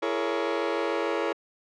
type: chord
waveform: sawtooth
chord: A# half-diminished seventh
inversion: second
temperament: just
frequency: 335.6 / 419.5 / 466.2 / 559.4 Hz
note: E4 / G#4 / A#4 / C#5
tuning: +31 / +17 / 0 / +16 cents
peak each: -27 dBFS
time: 0.02-1.33 s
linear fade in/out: 10 ms
effects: low-pass 3000 Hz 12 dB/octave